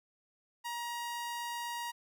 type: tone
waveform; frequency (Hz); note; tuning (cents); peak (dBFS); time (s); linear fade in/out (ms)
sawtooth; 948; A#5; +29; -33; 0.64-1.92; 20
effects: none